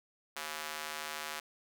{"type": "tone with high-pass filter", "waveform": "square", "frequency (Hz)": 76.6, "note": "D#2", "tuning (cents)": -27, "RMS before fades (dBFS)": -41, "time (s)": [0.36, 1.4], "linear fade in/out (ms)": 5, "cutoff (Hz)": 1100, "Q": 0.72, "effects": []}